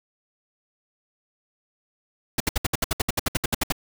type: noise bursts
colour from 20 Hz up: pink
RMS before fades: -22 dBFS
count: 16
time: 2.38-3.723 s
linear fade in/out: 5 ms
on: 23 ms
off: 65 ms
effects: none